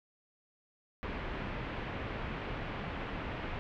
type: low-pass noise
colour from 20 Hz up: pink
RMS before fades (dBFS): -39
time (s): 1.03-3.59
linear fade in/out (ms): 0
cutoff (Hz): 2800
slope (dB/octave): 24
effects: none